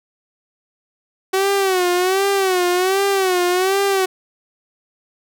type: tone with vibrato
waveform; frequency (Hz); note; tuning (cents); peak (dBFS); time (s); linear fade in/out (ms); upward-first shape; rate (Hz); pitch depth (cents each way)
sawtooth; 375.6; F#4; +26; -11; 1.33-4.06; 10; sine; 1.3; 100
effects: none